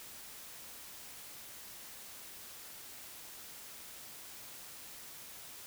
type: silence
effects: white hiss -50 dBFS RMS until 5.66 s